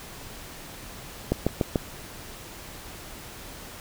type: click train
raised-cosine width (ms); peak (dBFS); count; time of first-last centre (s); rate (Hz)
2; -8; 4; 1.32-1.758; 6.85
effects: pink hiss -42 dBFS RMS until 3.8 s